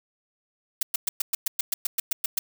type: noise bursts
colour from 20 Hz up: blue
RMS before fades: -24 dBFS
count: 13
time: 0.81-2.39 s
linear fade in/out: 5 ms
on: 20 ms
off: 110 ms
effects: none